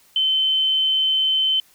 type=tone; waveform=sine; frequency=3072 Hz; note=G7; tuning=36 cents flat; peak=-16 dBFS; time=0.16-1.6 s; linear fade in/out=2 ms; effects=white hiss -55 dBFS RMS until 1.74 s